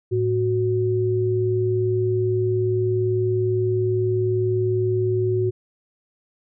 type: tone pair together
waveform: sine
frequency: 109.7 / 369 Hz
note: A2 / F#4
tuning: -5 / -5 cents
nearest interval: octave + major sixth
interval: 2100 cents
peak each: -22 / -20 dBFS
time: 0.11-5.51 s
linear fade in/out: 20 ms
effects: none